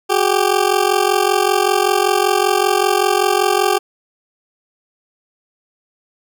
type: ring-modulated tone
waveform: 20% pulse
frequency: 392 Hz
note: G4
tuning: in tune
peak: -5 dBFS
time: 0.09-3.79 s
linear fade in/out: 20 ms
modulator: 22.6 Hz
effects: none